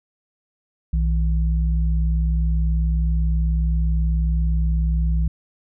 sine tone pair together, 60.8 / 162.32 Hz, B1 / E3, -26 / -26 cents, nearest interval octave + perfect fourth, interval 1700 cents, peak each -17 / -25 dBFS, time 0.93-5.28 s, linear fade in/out 5 ms, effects none

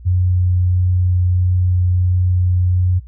sine tone with vibrato, 90.5 Hz, F#2, 38 cents flat, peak -12 dBFS, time 0.05-3 s, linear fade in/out 20 ms, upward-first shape triangle, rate 1.5 Hz, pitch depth 8 cents each way, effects noise-tail reverb RT60 0.1 s tail -21 dB re dry + added 60 Hz sine -34 dBFS peak until 3.07 s

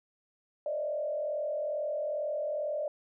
sine tone with frequency modulation, 600 Hz, D5, 37 cents sharp, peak -30 dBFS, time 0.66-2.88 s, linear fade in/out 2 ms, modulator 42.3 Hz, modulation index 0.9, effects none

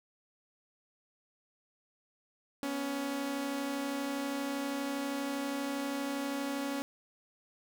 sawtooth tone pair together, 246.9 / 279.4 Hz, B3 / C#4, 0 / +14 cents, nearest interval major second, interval 214 cents, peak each -37 / -30 dBFS, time 2.63-6.82 s, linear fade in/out 0 ms, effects none

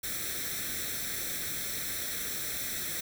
white noise with comb filter, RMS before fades -35 dBFS, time 0.03-3.01 s, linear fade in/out 10 ms, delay 0.52 ms, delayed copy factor +0.75, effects none

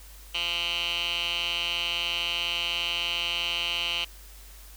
10% pulse tone with band-pass filter, 171.5 Hz, F3, 31 cents flat, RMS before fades -29 dBFS, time 0.34-4.05 s, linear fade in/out 10 ms, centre 3100 Hz, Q 9.5, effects added 50 Hz sine -46 dBFS peak until 4.76 s + white hiss -51 dBFS RMS until 4.76 s

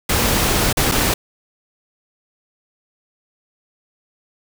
pink noise with dropouts, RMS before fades -17 dBFS, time 0.09-1.14 s, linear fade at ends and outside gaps 5 ms, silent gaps 0.728-0.77 / 0.915-0.919 s, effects none

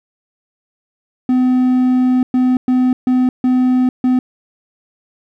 triangle tone bursts at uneven times, 253.6 Hz, B3, 46 cents sharp, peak -8 dBFS, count 6, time 1.29-2.23 / 2.34-2.57 / 2.68-2.93 / 3.07-3.29 / 3.44-3.89 / 4.04-4.19 s, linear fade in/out 2 ms, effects none

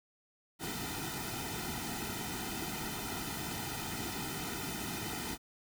pink noise with comb filter, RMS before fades -39 dBFS, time 0.59-5.38 s, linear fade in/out 50 ms, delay 1.8 ms, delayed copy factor -0.9, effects none

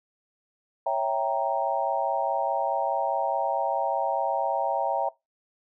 sine chord, C# diminished seventh, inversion none, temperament equal, 554.4 / 659.3 / 784 / 932.3 Hz, C#5 / E5 / G5 / Bb5, 0 / 0 / 0 / 0 cents, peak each -30 / -28 / -28 / -29 dBFS, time 0.86-5.09 s, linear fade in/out 5 ms, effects noise-tail reverb RT60 0.2 s tail -21 dB re dry

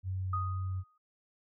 sine tone with vibrato, 93.5 Hz, F#2, 19 cents sharp, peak -32 dBFS, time 0.03-0.84 s, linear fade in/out 50 ms, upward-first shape sine, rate 2 Hz, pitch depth 9 cents each way
sine tone with exponential decay, 1244.5 Hz, D#6, in tune, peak -30 dBFS, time 0.33-0.98 s, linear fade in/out 5 ms, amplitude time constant 140 ms
effects none

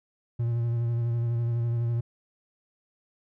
triangle tone with vibrato, 117.6 Hz, A#2, 16 cents sharp, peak -22 dBFS, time 0.39-2.01 s, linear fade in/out 10 ms, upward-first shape sine, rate 12 Hz, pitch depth 25 cents each way, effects none

